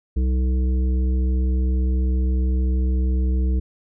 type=harmonic tone with a mistuned harmonic; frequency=63.8 Hz; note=C2; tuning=43 cents flat; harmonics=1 / 3 / 5 / 7; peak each=-17 / -30 / -33 / -38 dBFS; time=0.16-3.6 s; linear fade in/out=10 ms; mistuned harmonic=7; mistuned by=-16 cents; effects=none